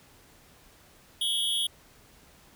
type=tone with amplitude modulation; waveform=square; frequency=3318 Hz; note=G#7; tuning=2 cents flat; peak=-22 dBFS; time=1.21-1.67 s; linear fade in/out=5 ms; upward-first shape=sine; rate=277 Hz; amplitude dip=95%; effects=pink hiss -57 dBFS RMS until 2.55 s